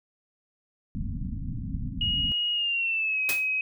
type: low-pass noise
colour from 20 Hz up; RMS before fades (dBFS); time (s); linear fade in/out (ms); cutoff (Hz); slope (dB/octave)
pink; -32; 0.95-2.32; 0; 270; 96
type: tone with pitch glide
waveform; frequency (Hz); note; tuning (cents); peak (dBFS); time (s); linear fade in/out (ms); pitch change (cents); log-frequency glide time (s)
sine; 2882 to 2538; F#7 to D#7; -46 to +34; -24; 2.01-3.61; 2; -220; 2.53-3.21
type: noise with exponential decay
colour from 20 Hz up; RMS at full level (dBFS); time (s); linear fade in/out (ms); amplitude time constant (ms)
white; -26; 3.29-3.48; 0; 41
effects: none